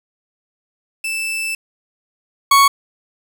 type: tone pair in turn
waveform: 40% pulse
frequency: 2643 / 1111.2 Hz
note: E7 / C#6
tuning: +4 / +4 cents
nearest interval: octave + minor third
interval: 1500 cents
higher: first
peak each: -19 / -7 dBFS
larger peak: second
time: 1.04-1.55 / 2.51-2.68 s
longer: first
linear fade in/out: 5 ms
effects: 7-bit